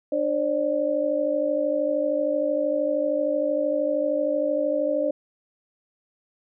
sine tone cluster, 297.7 / 540 / 593 Hz, D4 / C#5 / D5, +24 / -45 / +17 cents, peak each -28 / -25 / -24 dBFS, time 0.12-5.11 s, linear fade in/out 5 ms, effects none

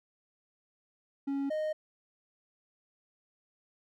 triangle tone pair in turn, 277.2 / 618.2 Hz, C#4 / D#5, 0 / -11 cents, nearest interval octave + major second, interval 1389 cents, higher second, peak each -28 dBFS, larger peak neither, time 1.27-1.5 / 1.5-1.73 s, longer neither, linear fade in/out 10 ms, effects none

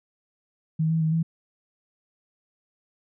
sine tone with pitch steps, 158.9 / 162.1 / 158.3 / 163.5 Hz, D#3 / E3 / D#3 / E3, +37 / -29 / +30 / -14 cents, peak -20 dBFS, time 0.79-1.23 s, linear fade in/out 10 ms, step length 110 ms, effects none

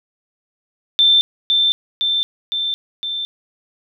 sine tone with echo, 3558 Hz, A7, 19 cents sharp, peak -9 dBFS, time 0.99-1.21 s, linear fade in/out 0 ms, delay 510 ms, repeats 4, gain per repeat -3 dB, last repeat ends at 3.25 s, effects none

